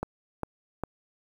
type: click train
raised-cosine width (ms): 1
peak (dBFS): -16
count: 3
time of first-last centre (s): 0.03-0.836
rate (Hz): 2.48
effects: 8-bit